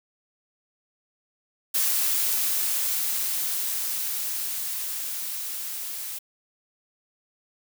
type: noise with level ramp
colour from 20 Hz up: blue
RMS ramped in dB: -23 to -34 dBFS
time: 1.74-6.19 s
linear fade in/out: 10 ms
effects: none